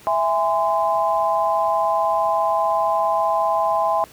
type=chord; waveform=sine; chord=E augmented; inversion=none; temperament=just; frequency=659.3 / 824.1 / 1030.1 Hz; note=E5 / G#5 / B#5; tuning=0 / -14 / -27 cents; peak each=-21 dBFS; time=0.07-4.04 s; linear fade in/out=0 ms; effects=pink hiss -46 dBFS RMS until 4.12 s + high-pass 60 Hz 12 dB/octave